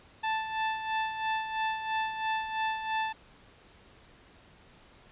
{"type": "tone with tremolo", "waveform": "sawtooth", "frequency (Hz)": 880, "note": "A5", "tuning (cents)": 0, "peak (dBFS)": -23, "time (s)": [0.23, 3.13], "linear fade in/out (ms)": 10, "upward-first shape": "sine", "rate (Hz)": 3, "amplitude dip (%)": 60, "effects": ["pink hiss -57 dBFS RMS until 5.11 s", "resampled to 8000 Hz"]}